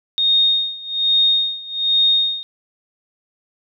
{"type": "tone with tremolo", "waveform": "sine", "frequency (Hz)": 3700, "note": "A#7", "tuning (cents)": -14, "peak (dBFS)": -11, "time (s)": [0.18, 2.43], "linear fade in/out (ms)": 0, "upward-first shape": "sine", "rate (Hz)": 1.2, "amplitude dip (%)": 90, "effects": []}